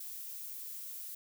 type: noise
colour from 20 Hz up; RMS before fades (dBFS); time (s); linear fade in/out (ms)
violet; -44; 0-1.15; 5
effects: none